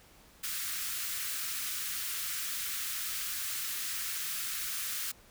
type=high-pass noise; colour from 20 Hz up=white; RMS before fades=-36 dBFS; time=0.43-5.12 s; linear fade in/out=10 ms; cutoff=1200 Hz; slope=48 dB/octave; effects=pink hiss -59 dBFS RMS until 5.3 s